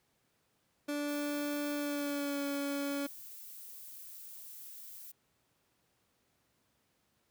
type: tone with pitch glide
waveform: 30% pulse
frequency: 291.3 to 282.2 Hz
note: D4 to C#4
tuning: -14 to +31 cents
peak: -31 dBFS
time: 0.88-3.07 s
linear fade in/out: 10 ms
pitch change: -55 cents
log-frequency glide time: 1.75-2.43 s
type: noise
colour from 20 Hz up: violet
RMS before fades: -49 dBFS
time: 1.08-5.12 s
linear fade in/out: 10 ms
effects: pink hiss -75 dBFS RMS until 7.3 s + high-pass 80 Hz 12 dB/octave